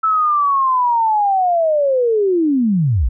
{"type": "linear sweep", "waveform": "sine", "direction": "down", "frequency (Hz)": [1318.5, 46.25], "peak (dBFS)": -12, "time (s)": [0.03, 3.09], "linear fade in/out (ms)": 10, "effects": []}